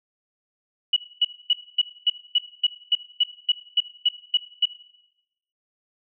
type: tone bursts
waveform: sine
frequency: 2935 Hz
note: F#7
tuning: 15 cents flat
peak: -15 dBFS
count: 14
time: 0.93-4.656 s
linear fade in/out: 5 ms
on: 34 ms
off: 250 ms
effects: noise-tail reverb RT60 0.9 s tail -17 dB re dry